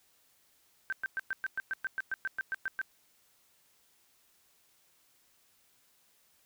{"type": "tone bursts", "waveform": "sine", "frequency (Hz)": 1556, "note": "G6", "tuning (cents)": -13, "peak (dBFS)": -30, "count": 15, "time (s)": [0.9, 2.815], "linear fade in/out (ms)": 0, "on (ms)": 25, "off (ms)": 110, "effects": ["white hiss -68 dBFS RMS until 6.45 s"]}